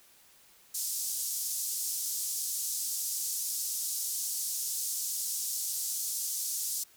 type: band-pass noise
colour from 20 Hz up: pink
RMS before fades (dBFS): -34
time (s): 0.74-6.84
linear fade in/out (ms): 10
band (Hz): 5700 to 15000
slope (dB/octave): 24
effects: white hiss -60 dBFS RMS until 6.96 s